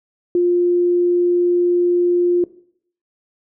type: tone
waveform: sine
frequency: 351.9 Hz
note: F4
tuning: 13 cents sharp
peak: -12 dBFS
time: 0.35-2.44 s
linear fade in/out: 2 ms
effects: noise-tail reverb RT60 0.6 s tail -18 dB re dry